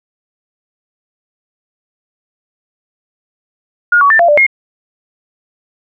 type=tone with pitch steps; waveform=sine; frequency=1429 / 1129 / 1781 / 687 / 590 / 2145 Hz; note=F6 / C#6 / A6 / F5 / D5 / C7; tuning=+39 / +31 / +21 / -29 / +8 / +42 cents; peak=-5 dBFS; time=3.92-4.466 s; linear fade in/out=5 ms; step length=91 ms; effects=none